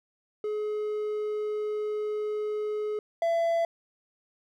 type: tone pair in turn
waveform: triangle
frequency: 423.4 / 670.9 Hz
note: G#4 / E5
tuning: +33 / +30 cents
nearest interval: minor sixth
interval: 797 cents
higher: second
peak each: -26 / -21 dBFS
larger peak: second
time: 0.44-2.99 / 3.22-3.65 s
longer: first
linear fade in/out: 2 ms
effects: none